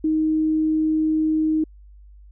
sine tone, 312.9 Hz, D#4, 10 cents sharp, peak -17 dBFS, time 0.04-1.64 s, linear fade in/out 5 ms, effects added 50 Hz sine -43 dBFS peak until 2.31 s

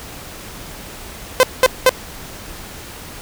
sawtooth tone bursts, 513 Hz, C5, 34 cents flat, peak -3 dBFS, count 3, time 1.4-1.893 s, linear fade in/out 0 ms, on 31 ms, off 200 ms, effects pink hiss -34 dBFS RMS until 3.21 s

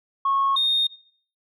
sine tone pair in turn, 1096 / 3686 Hz, C#6 / A#7, -20 / -20 cents, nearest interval octave + major sixth, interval 2100 cents, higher second, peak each -18 / -17 dBFS, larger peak second, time 0.25-0.56 / 0.56-0.87 s, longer neither, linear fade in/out 5 ms, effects noise-tail reverb RT60 0.5 s tail -20 dB re dry + tanh soft clip ceiling -14 dBFS

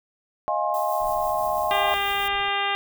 sine chord, F minor seventh, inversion third, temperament equal with one note detuned, 622.3 / 698.5 / 830.6 / 1064.8 Hz, Eb5 / F5 / Ab5 / C6, 0 / 0 / 0 / +30 cents, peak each -27 dBFS, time 0.48-1.94 s, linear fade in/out 0 ms
violet noise with tremolo, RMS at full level -38 dBFS, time 0.74-2.28 s, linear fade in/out 2 ms, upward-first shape sine, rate 6.1 Hz, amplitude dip 30%
brown noise, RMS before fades -45 dBFS, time 1-2.49 s, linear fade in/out 2 ms
harmonic tone, 400 Hz, G4, 35 cents sharp, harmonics 1 / 2 / 3 / 4 / 5 / 6 / 7 / 8 / 9, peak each -35 / -27 / -29 / -32 / -30 / -34 / -30 / -34 / -35 dBFS, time 1.71-2.75 s, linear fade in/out 0 ms
effects none

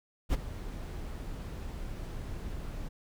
brown noise with ADSR envelope, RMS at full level -24 dBFS, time 0.29-2.89 s, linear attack 46 ms, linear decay 21 ms, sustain -15 dB, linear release 15 ms, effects none

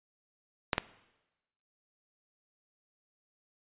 clicks, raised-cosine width 0.3 ms, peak -10 dBFS, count 2, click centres 0.732 / 0.781 s, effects noise-tail reverb RT60 1.0 s tail -18 dB re dry + resampled to 8000 Hz

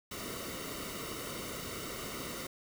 pink noise with comb filter, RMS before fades -41 dBFS, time 0.11-2.47 s, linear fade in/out 5 ms, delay 1.2 ms, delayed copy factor -0.7, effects none

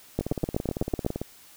two click trains, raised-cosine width 2 ms, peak -16 / -11 dBFS, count 19 / 8, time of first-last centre 0.21-1.216 / 0.19-1.064 s, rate 17.9 / 8.01 Hz, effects white hiss -52 dBFS RMS until 1.56 s

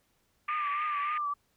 sine tone with vibrato, 1185 Hz, D6, 15 cents sharp, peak -29 dBFS, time 0.48-1.34 s, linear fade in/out 10 ms, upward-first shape triangle, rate 3.4 Hz, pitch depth 64 cents each way
pink band-pass noise, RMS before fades -40 dBFS, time 0.48-1.18 s, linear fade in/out 5 ms, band 1800 to 2500 Hz, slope 48 dB/octave
effects pink hiss -72 dBFS RMS until 1.56 s

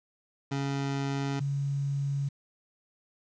25% pulse / sine tone pair in turn, 138.59 / 140.04 Hz, C#3 / C#3, 0 / +18 cents, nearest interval unison, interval 18 cents, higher second, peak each -25 / -27 dBFS, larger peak first, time 0.51-1.4 / 1.4-2.29 s, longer neither, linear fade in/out 10 ms, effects resampled to 16000 Hz + 9-bit

